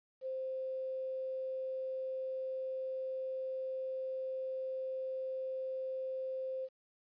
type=tone with quantisation; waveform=sine; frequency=523.3 Hz; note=C5; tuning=in tune; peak=-36 dBFS; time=0.21-6.69 s; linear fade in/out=50 ms; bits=11; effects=resampled to 11025 Hz